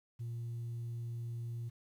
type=tone; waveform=sine; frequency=117.4 Hz; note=A#2; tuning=13 cents sharp; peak=-36 dBFS; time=0.19-1.7 s; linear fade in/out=20 ms; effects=tanh soft clip ceiling -36 dBFS + 11-bit